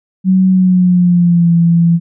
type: tone with pitch glide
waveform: sine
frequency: 187.5 to 168.98 Hz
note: F#3 to E3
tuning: +23 to +43 cents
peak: -6 dBFS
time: 0.24-2 s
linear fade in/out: 50 ms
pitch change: -180 cents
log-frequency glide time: 0.49-1.52 s
effects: none